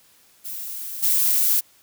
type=noise with level steps; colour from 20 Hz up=violet; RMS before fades=-32 / -19 dBFS; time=0.44-1.61 s; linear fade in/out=20 ms; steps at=1.02 s; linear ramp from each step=20 ms; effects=white hiss -56 dBFS RMS until 1.82 s